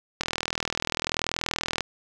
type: click train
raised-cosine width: 0.2 ms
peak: -8 dBFS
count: 66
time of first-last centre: 0.21-1.807 s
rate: 40.7 Hz
effects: none